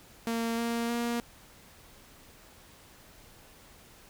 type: tone with pitch steps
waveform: sawtooth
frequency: 230 / 233.2 / 236.5 Hz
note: A#3 / A#3 / A#3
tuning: -23 / +1 / +25 cents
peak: -25 dBFS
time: 0.27-1.2 s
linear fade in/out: 0 ms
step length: 310 ms
effects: pink hiss -55 dBFS RMS until 4.09 s